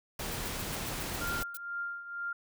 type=noise; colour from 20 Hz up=pink; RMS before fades=-37 dBFS; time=0.19-1.43 s; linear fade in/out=5 ms
type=noise bursts; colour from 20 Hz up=violet; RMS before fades=-41 dBFS; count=10; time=0.32-1.57 s; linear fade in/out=0 ms; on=26 ms; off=110 ms
type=tone with tremolo; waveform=sine; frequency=1396.9 Hz; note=F6; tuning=in tune; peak=-32 dBFS; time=1.21-2.33 s; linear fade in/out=5 ms; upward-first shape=triangle; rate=2.1 Hz; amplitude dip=75%
effects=none